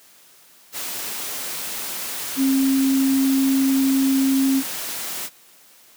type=tone in noise; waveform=sine; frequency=268.7 Hz; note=C4; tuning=46 cents sharp; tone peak=-15 dBFS; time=2.36-4.63 s; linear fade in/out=50 ms; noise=white; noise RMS=-29 dBFS; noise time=0.72-5.3 s; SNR=+11 dB; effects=white hiss -51 dBFS RMS until 5.96 s + high-pass 150 Hz 12 dB/octave